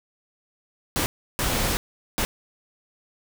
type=noise bursts at uneven times; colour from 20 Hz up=pink; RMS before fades=-24 dBFS; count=3; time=0.96-1.06 / 1.39-1.77 / 2.18-2.25 s; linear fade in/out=0 ms; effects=none